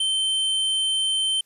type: tone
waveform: square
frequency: 3101 Hz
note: G7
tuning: 19 cents flat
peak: -21 dBFS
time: 0-1.41 s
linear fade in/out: 5 ms
effects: white hiss -65 dBFS RMS until 1.45 s + resampled to 32000 Hz